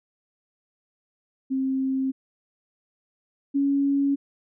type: tone pair in turn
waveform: sine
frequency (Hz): 265.4 / 279.2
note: C4 / C#4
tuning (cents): +25 / +13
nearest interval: minor second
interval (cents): 88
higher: second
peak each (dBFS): -22 / -19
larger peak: second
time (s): 1.5-2.12 / 3.54-4.16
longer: neither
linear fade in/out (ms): 20
effects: none